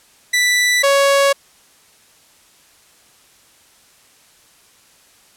sawtooth tone pair in turn, 1975.5 / 556.6 Hz, B6 / C#5, 0 / +7 cents, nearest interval octave + minor seventh, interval 2193 cents, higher first, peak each -9 / -7 dBFS, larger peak second, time 0.33-0.83 / 0.83-1.33 s, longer neither, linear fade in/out 10 ms, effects white hiss -51 dBFS RMS until 5.36 s + low-pass 11000 Hz 12 dB/octave

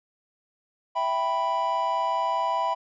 triangle chord, E minor, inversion none, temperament equal, 659.3 / 784 / 987.8 Hz, E5 / G5 / B5, 0 / 0 / 0 cents, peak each -28 / -28 / -23 dBFS, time 0.95-2.75 s, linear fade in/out 20 ms, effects resampled to 16000 Hz

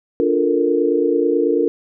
sine chord, Bb major seventh, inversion first, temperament just, 291.4 / 349.6 / 437 / 466.2 Hz, D4 / F4 / A4 / Bb4, -13 / +2 / -12 / 0 cents, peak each -20 / -19 / -21 / -18 dBFS, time 0.2-1.68 s, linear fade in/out 0 ms, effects none

